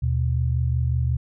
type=tone pair together; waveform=sine; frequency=77.4 / 122.86 Hz; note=D#2 / B2; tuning=-9 / -9 cents; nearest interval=minor sixth; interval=800 cents; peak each=-22 dBFS; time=0.02-1.17 s; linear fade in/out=10 ms; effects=none